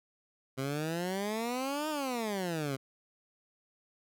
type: exponential two-way sweep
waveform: 15% pulse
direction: up then down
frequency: 130.81 to 313.6 to 130.81 Hz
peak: -26 dBFS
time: 0.57-2.77 s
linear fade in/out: 20 ms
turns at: 1.89 s
effects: none